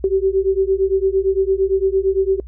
sine beating tone pair, 380.7 / 389.5 Hz, F#4 / G4, +49 / -11 cents, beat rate 8.8 Hz, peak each -17 dBFS, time 0.04-2.4 s, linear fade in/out 2 ms, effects noise-tail reverb RT60 0.1 s tail -26 dB re dry + added 60 Hz sine -32 dBFS peak until 2.47 s

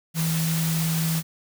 sine tone in noise, 162.3 Hz, E3, 27 cents flat, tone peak -22 dBFS, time 0.14-1.23 s, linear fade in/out 50 ms, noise white, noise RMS -30 dBFS, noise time 0.14-1.23 s, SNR +5 dB, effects none

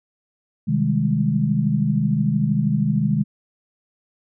sine chord, Ab major seventh, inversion first, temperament just, 129.78 / 155.74 / 194.67 / 207.7 Hz, C3 / Eb3 / G3 / Ab3, -14 / +2 / -12 / 0 cents, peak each -23 / -21 / -26 / -21 dBFS, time 0.67-3.24 s, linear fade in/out 20 ms, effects none

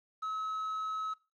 triangle tone with quantisation, 1287 Hz, E6, 42 cents flat, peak -32 dBFS, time 0.22-1.14 s, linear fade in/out 10 ms, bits 10, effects noise-tail reverb RT60 0.3 s tail -19 dB re dry + low-pass 6000 Hz 12 dB/octave

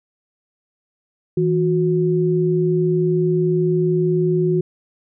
sine tone pair together, 162.28 / 364.3 Hz, E3 / F#4, -27 / -27 cents, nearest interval octave + major second, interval 1400 cents, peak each -18 / -17 dBFS, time 1.37-4.61 s, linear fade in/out 5 ms, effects none

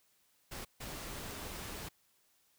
pink noise bursts at uneven times, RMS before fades -44 dBFS, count 2, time 0.51-0.65 / 0.8-1.89 s, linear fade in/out 10 ms, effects white hiss -72 dBFS RMS until 2.58 s

